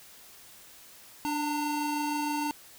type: tone pair together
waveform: square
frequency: 293.7 / 907.5 Hz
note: D4 / A#5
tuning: 0 / -47 cents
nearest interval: octave + minor sixth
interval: 1953 cents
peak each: -32 / -32 dBFS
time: 1.25-2.51 s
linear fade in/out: 0 ms
effects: white hiss -52 dBFS RMS until 2.78 s